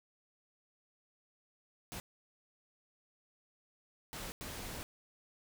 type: noise bursts at uneven times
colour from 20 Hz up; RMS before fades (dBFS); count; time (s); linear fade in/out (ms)
pink; -44; 3; 1.92-2 / 4.13-4.32 / 4.41-4.83; 0
effects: none